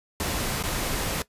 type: noise with dropouts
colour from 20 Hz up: pink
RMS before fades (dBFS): -28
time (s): 0.2-1.22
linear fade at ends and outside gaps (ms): 0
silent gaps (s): 0.626-0.637
effects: noise-tail reverb RT60 0.1 s tail -17 dB re dry + resampled to 32000 Hz